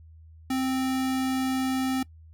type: tone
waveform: square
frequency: 261.6 Hz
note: C4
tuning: in tune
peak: -25 dBFS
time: 0.5-2.03 s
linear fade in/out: 5 ms
effects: noise-tail reverb RT60 0.1 s tail -22 dB re dry + added 80 Hz sine -47 dBFS peak until 2.33 s